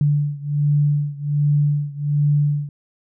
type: beating tone pair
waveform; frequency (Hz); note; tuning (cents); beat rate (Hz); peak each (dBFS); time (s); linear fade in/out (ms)
sine; 145.7 / 147; D3 / D3; -13 / +2; 1.3; -18 / -20; 0.01-2.69; 2
effects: none

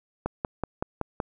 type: click train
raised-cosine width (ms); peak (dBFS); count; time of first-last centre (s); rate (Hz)
1; -13; 6; 0.26-1.202; 5.31
effects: none

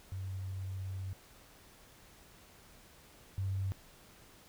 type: tone pair in turn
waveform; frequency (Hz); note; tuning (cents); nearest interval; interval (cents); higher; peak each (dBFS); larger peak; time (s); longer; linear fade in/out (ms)
sine; 95 / 96.44; F#2 / G2; +46 / -28; unison; 26; second; -37 / -32; second; 0.12-1.13 / 3.38-3.72; first; 0
effects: pink hiss -59 dBFS RMS until 4.48 s

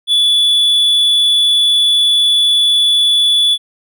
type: tone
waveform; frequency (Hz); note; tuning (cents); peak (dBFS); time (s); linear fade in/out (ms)
triangle; 3442; A7; -39; -7; 0.07-3.58; 50
effects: none

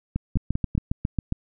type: two click trains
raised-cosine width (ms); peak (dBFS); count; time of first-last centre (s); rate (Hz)
5; -12 / -11; 4 / 8; 0.16-0.752 / 0.37-1.324; 5.07 / 7.34
effects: none

